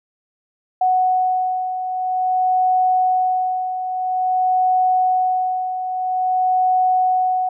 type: beating tone pair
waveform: sine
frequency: 740 / 740.5 Hz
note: F#5 / F#5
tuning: 0 / +1 cents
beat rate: 0.5 Hz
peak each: -23 / -16 dBFS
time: 0.81-7.49 s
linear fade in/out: 5 ms
effects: none